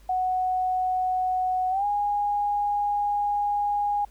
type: tone with pitch glide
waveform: sine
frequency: 740 to 821.1 Hz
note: F#5 to G#5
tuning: 0 to -20 cents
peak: -22 dBFS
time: 0.09-4.05 s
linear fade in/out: 5 ms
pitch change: +180 cents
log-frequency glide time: 1.7-1.85 s
effects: added 50 Hz sine -49 dBFS peak until 4.1 s + pink hiss -60 dBFS RMS until 4.1 s